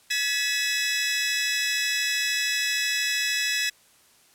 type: tone cluster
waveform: 20% pulse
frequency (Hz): 1695 / 1964 / 2579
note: G#6 / B6 / E7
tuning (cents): +35 / -10 / -39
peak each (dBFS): -23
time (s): 0.1-3.7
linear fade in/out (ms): 10
effects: white hiss -58 dBFS RMS until 4.34 s + low-pass 12000 Hz 12 dB/octave